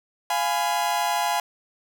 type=chord; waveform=40% pulse; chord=F diminished; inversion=none; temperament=equal with one note detuned; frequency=698.5 / 830.6 / 1003.3 Hz; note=F5 / Ab5 / Cb6; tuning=0 / 0 / +27 cents; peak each=-26 / -24 / -27 dBFS; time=0.3-1.4 s; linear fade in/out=2 ms; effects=none